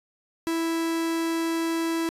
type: tone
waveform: 45% pulse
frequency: 329.6 Hz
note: E4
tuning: in tune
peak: -24 dBFS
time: 0.47-2.09 s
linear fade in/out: 0 ms
effects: resampled to 32000 Hz